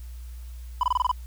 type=tone bursts; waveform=triangle; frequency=997 Hz; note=B5; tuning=16 cents sharp; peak=-17 dBFS; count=7; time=0.81-1.115 s; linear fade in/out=2 ms; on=23 ms; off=24 ms; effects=added 60 Hz sine -36 dBFS peak until 1.26 s + white hiss -56 dBFS RMS until 1.26 s